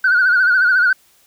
sine tone with vibrato, 1480 Hz, F#6, in tune, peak -9 dBFS, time 0.04-0.93 s, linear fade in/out 5 ms, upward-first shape sine, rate 14 Hz, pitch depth 79 cents each way, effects tanh soft clip ceiling -7 dBFS + white hiss -54 dBFS RMS until 1.26 s

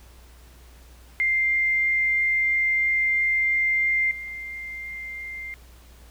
sine tone with level steps, 2099 Hz, C7, 5 cents sharp, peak -19 / -32 dBFS, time 1.2-5.54 s, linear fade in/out 0 ms, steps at 4.11 s, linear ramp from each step 2 ms, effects added 60 Hz sine -47 dBFS peak until 6.1 s + pink hiss -54 dBFS RMS until 6.1 s

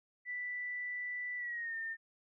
sine tone with pitch glide, 1975.5 to 1811.5 Hz, B6 to A6, 0 to +50 cents, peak -37 dBFS, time 0.25-1.97 s, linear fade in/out 50 ms, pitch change -150 cents, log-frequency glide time 1.37-1.76 s, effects none

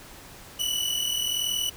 sawtooth tone pair together, 2941 / 2982 Hz, F#7 / F#7, -11 / +13 cents, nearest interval unison, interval 24 cents, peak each -25 dBFS, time 0.59-1.7 s, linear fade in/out 10 ms, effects pink hiss -46 dBFS RMS until 1.76 s

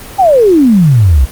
sine exponential sweep, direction down, 819 to 59.2 Hz, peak -3 dBFS, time 0.18-1.26 s, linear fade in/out 20 ms, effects pink hiss -29 dBFS RMS until 1.31 s + Opus 24 kbps

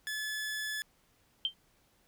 sawtooth tone, 1721 Hz, A6, 39 cents flat, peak -31 dBFS, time 0.07-0.82 s, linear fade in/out 0 ms
sine tone with exponential decay, 3137 Hz, G7, 1 cent sharp, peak -24 dBFS, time 1.45-1.54 s, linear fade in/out 1 ms, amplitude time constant 19 ms
effects pink hiss -69 dBFS RMS until 2.07 s

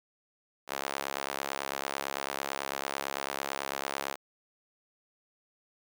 sawtooth tone with high-pass filter, 69 Hz, C#2, 7 cents flat, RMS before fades -36 dBFS, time 0.67-4.17 s, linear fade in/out 50 ms, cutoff 680 Hz, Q 0.89, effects none

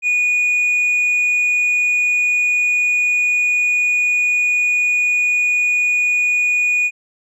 sine tone with tanh clipping, 2459 Hz, D#7, 21 cents flat, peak -14 dBFS, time 0.02-6.91 s, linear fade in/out 50 ms, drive 2 dB, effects none

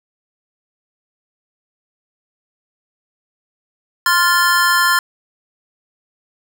square chord, F major, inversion second, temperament just, 1047.7 / 1396.9 / 1746.1 Hz, C6 / F6 / A6, +2 / 0 / -14 cents, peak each -17 dBFS, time 4.06-4.99 s, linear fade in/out 2 ms, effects none

